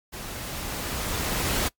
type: noise with level ramp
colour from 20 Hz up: pink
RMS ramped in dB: -37 to -24 dBFS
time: 0.12-1.69 s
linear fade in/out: 20 ms
effects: noise-tail reverb RT60 0.1 s tail -22 dB re dry + MP3 96 kbps